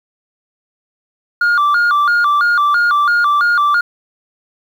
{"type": "tone with vibrato", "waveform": "sine", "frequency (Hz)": 1289, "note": "E6", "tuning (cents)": -39, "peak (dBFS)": -7, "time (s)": [1.41, 3.81], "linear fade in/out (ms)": 5, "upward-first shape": "square", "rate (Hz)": 3, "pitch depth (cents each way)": 170, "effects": ["tanh soft clip ceiling -9 dBFS", "7-bit"]}